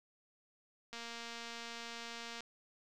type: click train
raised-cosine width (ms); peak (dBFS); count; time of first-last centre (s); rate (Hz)
0.2; -29; 345; 0.93-2.406; 233
effects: none